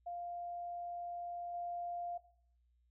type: tone with level steps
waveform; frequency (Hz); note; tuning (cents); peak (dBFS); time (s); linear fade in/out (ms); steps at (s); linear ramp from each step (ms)
sine; 698.5; F5; 0; -40 / -38; 0.06-2.18; 10; 1.54; 2
effects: noise-tail reverb RT60 0.6 s tail -17 dB re dry + added 60 Hz sine -70 dBFS peak until 2.9 s